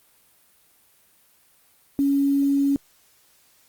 sine tone with quantisation, 279.2 Hz, C#4, 13 cents sharp, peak -17 dBFS, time 1.99-2.76 s, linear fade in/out 0 ms, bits 7, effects white hiss -59 dBFS RMS until 3.68 s + Opus 32 kbps

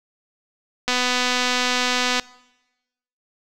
click train, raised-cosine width 0.2 ms, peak -4 dBFS, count 329, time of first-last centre 0.88-2.197 s, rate 249 Hz, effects noise-tail reverb RT60 1.0 s tail -22 dB re dry

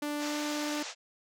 sawtooth tone with pitch glide, 294.4 to 297.1 Hz, D4 to D4, +4 to +20 cents, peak -28 dBFS, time 0.02-0.83 s, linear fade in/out 5 ms, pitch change +16 cents, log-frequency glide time 0.22-0.35 s
white band-pass noise, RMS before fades -41 dBFS, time 0.18-0.95 s, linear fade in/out 50 ms, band 470 to 7000 Hz, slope 48 dB/octave
effects none

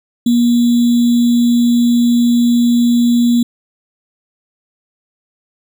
sine tone with sample-and-hold, 238.5 Hz, A#3, 40 cents sharp, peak -8 dBFS, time 0.26-3.43 s, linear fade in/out 5 ms, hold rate 3675 Hz, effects none

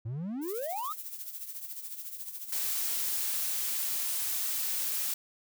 triangle exponential sweep, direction up, 105.2 to 1318.5 Hz, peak -31 dBFS, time 0.05-0.93 s, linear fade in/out 10 ms
violet noise with tremolo, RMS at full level -38 dBFS, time 0.41-3.51 s, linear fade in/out 50 ms, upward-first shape triangle, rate 14 Hz, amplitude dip 70%
blue noise, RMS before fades -32 dBFS, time 2.52-5.14 s, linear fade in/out 5 ms
effects none

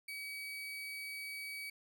35% pulse tone, 2275 Hz, C#7, 44 cents sharp, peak -40 dBFS, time 0.08-1.7 s, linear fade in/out 5 ms, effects none

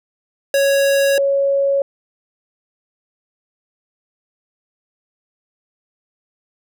square / sine tone pair in turn, 554.4 / 554.4 Hz, C#5 / C#5, 0 / 0 cents, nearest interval unison, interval 0 cents, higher neither, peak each -13 dBFS, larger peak neither, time 0.54-1.18 / 1.18-1.82 s, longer neither, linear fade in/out 2 ms, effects none

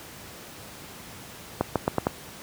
clicks, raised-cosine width 1 ms, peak -7 dBFS, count 5, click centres 1.61 / 1.757 / 1.879 / 1.983 / 2.069 s, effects pink hiss -43 dBFS RMS until 2.42 s + high-pass 80 Hz 12 dB/octave

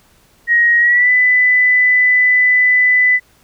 sine tone with pitch glide, 1885 to 1997.1 Hz, A#6 to B6, +19 to +19 cents, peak -8 dBFS, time 0.47-3.2 s, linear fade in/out 50 ms, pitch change +100 cents, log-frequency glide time 0.79-1.11 s, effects pink hiss -52 dBFS RMS until 3.43 s

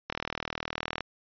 click train, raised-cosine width 0.3 ms, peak -15 dBFS, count 37, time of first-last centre 0.1-1.007 s, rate 39.7 Hz, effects resampled to 11025 Hz

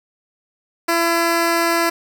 10% pulse tone, 336.6 Hz, E4, 36 cents sharp, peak -7 dBFS, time 0.88-1.9 s, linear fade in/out 10 ms, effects 8-bit

